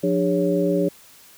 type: tone cluster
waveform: sine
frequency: 177.5 / 299.5 / 405.2 / 556 Hz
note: F3 / D4 / G#4 / C#5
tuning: +28 / +34 / -43 / +5 cents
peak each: -23 dBFS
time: 0.03-0.89 s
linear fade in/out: 10 ms
effects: white hiss -49 dBFS RMS until 1.37 s